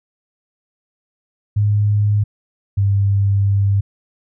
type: tone pair in turn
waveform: sine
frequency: 103.83 / 99.53 Hz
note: G#2 / G2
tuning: 0 / +27 cents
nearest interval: minor second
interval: 73 cents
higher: first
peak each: -12 dBFS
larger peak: neither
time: 1.56-2.24 / 2.77-3.81 s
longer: second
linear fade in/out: 10 ms
effects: none